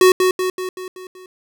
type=tone with echo; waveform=square; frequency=370 Hz; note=F#4; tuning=in tune; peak=-8 dBFS; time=0.01-0.12 s; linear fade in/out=2 ms; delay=190 ms; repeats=6; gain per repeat=-5 dB; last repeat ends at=1.26 s; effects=none